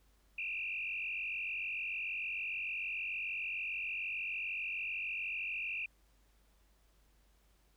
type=tone with frequency modulation; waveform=sine; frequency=2562 Hz; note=E7; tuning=50 cents flat; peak=-36 dBFS; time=0.38-5.86 s; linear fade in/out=5 ms; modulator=46.7 Hz; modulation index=3.9; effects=added 50 Hz sine -67 dBFS peak until 7.76 s + pink hiss -73 dBFS RMS until 7.76 s